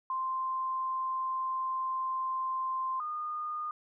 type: tone pair in turn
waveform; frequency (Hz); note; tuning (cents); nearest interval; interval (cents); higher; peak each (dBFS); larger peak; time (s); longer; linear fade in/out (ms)
sine; 1045 / 1223.1; C6 / D#6; -2 / -30; minor third; 272; second; -30 / -33; first; 0.1-3 / 3-3.71; first; 2
effects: none